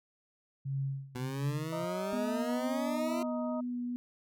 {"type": "tone with tremolo", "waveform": "sine", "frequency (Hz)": 136.6, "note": "C#3", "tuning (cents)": -25, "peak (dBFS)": -30, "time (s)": [0.65, 1.85], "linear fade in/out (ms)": 10, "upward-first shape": "sine", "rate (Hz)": 1.6, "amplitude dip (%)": 90}
{"type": "exponential sweep", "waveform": "20% pulse", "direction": "up", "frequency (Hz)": [123.47, 344.1], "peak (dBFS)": -31, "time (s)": [1.15, 3.23], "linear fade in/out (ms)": 5}
{"type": "harmonic tone", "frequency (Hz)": 312.8, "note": "D#4", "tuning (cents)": 9, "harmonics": [2, 3, 4], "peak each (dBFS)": [-36, -44, -45], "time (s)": [1.72, 3.61], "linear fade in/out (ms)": 10}
{"type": "tone with vibrato", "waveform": "sine", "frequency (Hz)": 245, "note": "B3", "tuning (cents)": -14, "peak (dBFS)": -33, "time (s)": [2.13, 3.96], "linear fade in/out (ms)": 0, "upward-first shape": "sine", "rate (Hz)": 2.2, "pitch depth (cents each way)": 11}
{"effects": []}